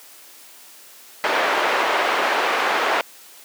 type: band-pass noise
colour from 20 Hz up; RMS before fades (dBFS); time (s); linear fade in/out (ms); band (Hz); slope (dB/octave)
pink; -20; 1.24-3.01; 0; 550 to 2200; 12
effects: white hiss -45 dBFS RMS until 3.44 s + high-pass 300 Hz 12 dB/octave